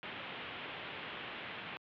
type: low-pass noise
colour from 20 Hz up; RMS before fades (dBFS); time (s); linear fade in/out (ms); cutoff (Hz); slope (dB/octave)
white; -45; 0.03-1.77; 0; 3300; 48
effects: high-pass 100 Hz 12 dB/octave